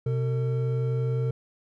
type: tone pair together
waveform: triangle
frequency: 127 / 452.6 Hz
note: B2 / A4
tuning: +49 / +49 cents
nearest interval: octave + minor seventh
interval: 2200 cents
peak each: -22 / -30 dBFS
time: 0.06-1.31 s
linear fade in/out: 5 ms
effects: none

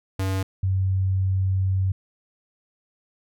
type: tone pair in turn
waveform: square / sine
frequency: 95.4 / 94.93 Hz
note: G2 / F#2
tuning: -47 / +45 cents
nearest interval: unison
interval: 8 cents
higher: first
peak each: -23 / -19 dBFS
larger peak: second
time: 0.19-0.43 / 0.63-1.92 s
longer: second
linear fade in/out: 5 ms
effects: none

